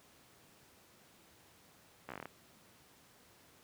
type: slowing click train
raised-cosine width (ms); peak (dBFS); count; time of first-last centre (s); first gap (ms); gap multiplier
0.5; -28; 9; 2.09-2.256; 14; 1.11
effects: pink hiss -63 dBFS RMS until 3.63 s + high-pass 100 Hz 12 dB/octave